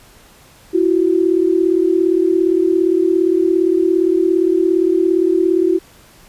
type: tone pair together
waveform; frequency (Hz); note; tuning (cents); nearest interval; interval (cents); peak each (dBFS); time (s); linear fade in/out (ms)
sine; 335.1 / 372.5; E4 / F#4; +29 / +12; major second; 183; -14; 0.73-5.79; 20
effects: pink hiss -46 dBFS RMS until 6.28 s + resampled to 32000 Hz